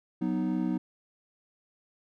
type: chord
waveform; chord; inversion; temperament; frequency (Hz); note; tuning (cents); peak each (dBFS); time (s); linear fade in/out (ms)
triangle; B major; second; equal; 185 / 246.9 / 311.1; F#3 / B3 / D#4; 0 / 0 / 0; -29; 0.21-0.78; 10
effects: none